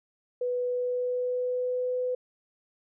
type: tone with pitch glide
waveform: sine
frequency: 493.9 to 501.7 Hz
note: B4 to B4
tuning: 0 to +27 cents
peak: -26 dBFS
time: 0.41-2.15 s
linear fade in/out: 5 ms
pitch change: +27 cents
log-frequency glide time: 0.65-1.96 s
effects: none